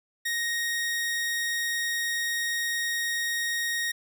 sawtooth tone, 1869 Hz, A#6, 4 cents sharp, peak -23 dBFS, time 0.25-3.92 s, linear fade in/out 10 ms, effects none

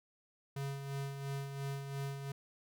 square tone with tremolo, 138.59 Hz, C#3, in tune, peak -37 dBFS, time 0.56-2.32 s, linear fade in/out 5 ms, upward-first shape sine, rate 2.9 Hz, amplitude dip 50%, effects none

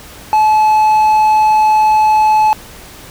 triangle tone, 861 Hz, A5, 38 cents flat, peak -5 dBFS, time 0.33-2.53 s, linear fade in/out 0 ms, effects pink hiss -35 dBFS RMS until 3.1 s

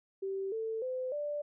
sine tone with pitch steps, 387.7 / 445.4 / 511.6 / 587.6 Hz, G4 / A4 / C5 / D5, -19 / +21 / -39 / +1 cents, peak -33 dBFS, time 0.22-1.42 s, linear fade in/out 10 ms, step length 300 ms, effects none

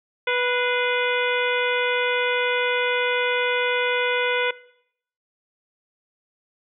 harmonic tone with a mistuned harmonic, 491.9 Hz, B4, 7 cents flat, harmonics 1 / 2 / 3 / 4 / 5 / 6 / 7, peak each -24 / -29 / -26 / -26 / -28 / -34 / -32 dBFS, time 0.27-4.51 s, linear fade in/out 5 ms, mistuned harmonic 4, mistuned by +80 cents, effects noise-tail reverb RT60 0.7 s tail -20 dB re dry

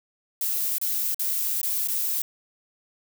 violet noise with dropouts, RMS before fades -26 dBFS, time 0.41-2.22 s, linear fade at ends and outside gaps 2 ms, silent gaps 0.783-0.814 / 1.145-1.194 / 1.615-1.631 / 1.875-1.884 s, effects none

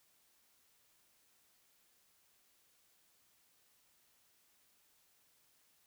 silence, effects white hiss -72 dBFS RMS until 5.86 s

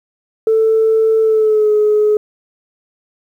sine tone with pitch glide, 443 to 423 Hz, A4 to G#4, +12 to +32 cents, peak -8 dBFS, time 0.47-2.17 s, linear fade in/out 2 ms, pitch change -80 cents, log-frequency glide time 1.21-1.71 s, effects tanh soft clip ceiling -5 dBFS + 8-bit

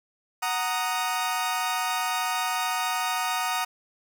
sawtooth chord, D# minor, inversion first, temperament equal, 740 / 932.3 / 1244.5 Hz, F#5 / A#5 / D#6, 0 / 0 / 0 cents, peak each -26 dBFS, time 0.42-3.65 s, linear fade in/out 10 ms, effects none

